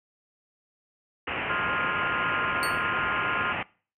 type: low-pass noise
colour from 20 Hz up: white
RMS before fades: -31 dBFS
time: 1.27-3.63 s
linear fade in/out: 5 ms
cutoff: 2900 Hz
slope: 96 dB/octave
type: chord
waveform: sine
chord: F minor seventh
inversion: second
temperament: equal with one note detuned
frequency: 1046.5 / 1244.5 / 1407.4 / 1661.2 Hz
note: C6 / Eb6 / F6 / Ab6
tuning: 0 / 0 / +13 / 0 cents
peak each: -33 / -35 / -29 / -35 dBFS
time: 1.49-3.53 s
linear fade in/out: 10 ms
type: tone with exponential decay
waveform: 25% pulse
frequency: 4435 Hz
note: C#8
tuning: in tune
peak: -24 dBFS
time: 2.63-2.85 s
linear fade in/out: 0 ms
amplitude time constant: 46 ms
effects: noise-tail reverb RT60 0.4 s tail -22 dB re dry + high-pass 60 Hz 12 dB/octave